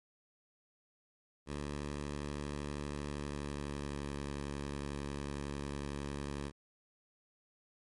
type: tone with pitch glide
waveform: 10% pulse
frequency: 72.6 to 71.02 Hz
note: D2 to C#2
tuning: -19 to +43 cents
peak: -30 dBFS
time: 1.46-6.52 s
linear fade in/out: 50 ms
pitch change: -38 cents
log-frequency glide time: 3.06-4.14 s
effects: MP3 48 kbps